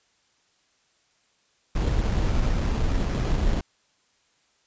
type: noise with sample-and-hold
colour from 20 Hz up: brown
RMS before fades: -23 dBFS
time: 1.75-3.61 s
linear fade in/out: 5 ms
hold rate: 3675 Hz
effects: white hiss -66 dBFS RMS until 4.66 s + resampled to 16000 Hz